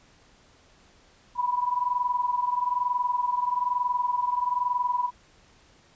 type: tone pair together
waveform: sine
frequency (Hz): 978.9 / 1000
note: B5 / B5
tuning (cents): -16 / +21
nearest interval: unison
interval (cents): 37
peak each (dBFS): -25 / -28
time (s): 1.35-5.11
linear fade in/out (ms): 50
effects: pink hiss -58 dBFS RMS until 5.95 s + resampled to 16000 Hz